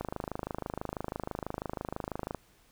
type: click train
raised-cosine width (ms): 1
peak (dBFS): -20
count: 62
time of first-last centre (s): 0.01-2.347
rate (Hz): 26.1
effects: pink hiss -64 dBFS RMS until 2.71 s